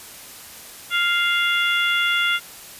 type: harmonic tone with a mistuned harmonic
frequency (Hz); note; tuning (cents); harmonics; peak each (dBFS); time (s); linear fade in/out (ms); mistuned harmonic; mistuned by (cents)
698.5; F5; 0; 2 / 3 / 4 / 5; -21 / -23 / -24 / -25; 0.9-2.4; 50; 5; -36
effects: white hiss -40 dBFS RMS until 2.79 s + resampled to 32000 Hz